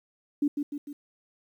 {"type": "tone with echo", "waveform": "sine", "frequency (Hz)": 290, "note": "D4", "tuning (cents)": -22, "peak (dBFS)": -21, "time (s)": [0.42, 0.48], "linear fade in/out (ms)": 5, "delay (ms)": 150, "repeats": 3, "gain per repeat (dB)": -5, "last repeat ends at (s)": 0.93, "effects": ["10-bit"]}